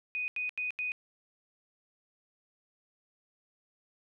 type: tone bursts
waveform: sine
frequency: 2489 Hz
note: D#7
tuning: in tune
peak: -31 dBFS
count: 4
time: 0.15-0.919 s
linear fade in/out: 0 ms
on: 130 ms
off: 83 ms
effects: none